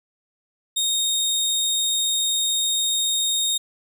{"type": "tone", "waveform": "25% pulse", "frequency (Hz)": 3707, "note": "A#7", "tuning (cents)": -10, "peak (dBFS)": -16, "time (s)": [0.76, 3.58], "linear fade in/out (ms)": 10, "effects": []}